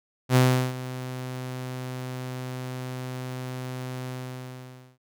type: tone with ADSR envelope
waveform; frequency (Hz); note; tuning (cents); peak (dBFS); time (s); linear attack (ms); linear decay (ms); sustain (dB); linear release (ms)
sawtooth; 127.7; C3; -42; -11; 0.29-4.98; 67; 370; -17; 900
effects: none